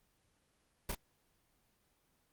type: noise with echo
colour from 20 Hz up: pink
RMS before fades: -36 dBFS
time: 0.89-0.92 s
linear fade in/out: 5 ms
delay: 30 ms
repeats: 1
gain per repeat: -4 dB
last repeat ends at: 0.95 s
effects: pink hiss -75 dBFS RMS until 2.32 s + Opus 24 kbps